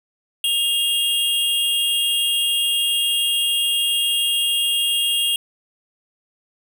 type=tone pair together; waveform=square; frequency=2810 / 3263 Hz; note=F7 / G#7; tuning=+10 / -31 cents; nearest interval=minor third; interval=259 cents; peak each=-21 dBFS; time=0.44-5.36 s; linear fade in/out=2 ms; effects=8-bit